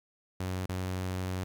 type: tone with dropouts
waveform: sawtooth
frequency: 92.5 Hz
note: F#2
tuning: in tune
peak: -28 dBFS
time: 0.4-1.44 s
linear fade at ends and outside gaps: 5 ms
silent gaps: 0.66-0.692 s
effects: 11-bit